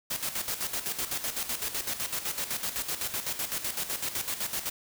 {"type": "noise with tremolo", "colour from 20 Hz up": "white", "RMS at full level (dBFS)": -31, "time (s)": [0.1, 4.7], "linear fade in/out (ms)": 10, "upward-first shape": "square", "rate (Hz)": 7.9, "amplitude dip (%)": 65, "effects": []}